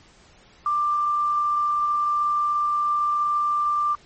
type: tone with quantisation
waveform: sine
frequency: 1184 Hz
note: D6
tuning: 14 cents sharp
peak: -19 dBFS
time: 0.66-3.95 s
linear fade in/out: 2 ms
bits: 8
effects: pink hiss -53 dBFS RMS until 4.05 s + MP3 32 kbps